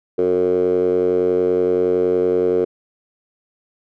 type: tone with band-pass filter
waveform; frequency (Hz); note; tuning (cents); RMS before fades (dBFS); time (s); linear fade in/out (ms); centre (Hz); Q
10% pulse; 90.7; F#2; -34; -17; 0.18-2.65; 10; 420; 6.8
effects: none